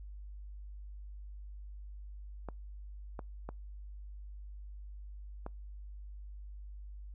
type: clicks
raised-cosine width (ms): 1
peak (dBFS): -27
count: 4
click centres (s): 2.487 / 3.192 / 3.49 / 5.464
effects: noise-tail reverb RT60 0.2 s tail -26 dB re dry + added 50 Hz sine -44 dBFS peak until 7.14 s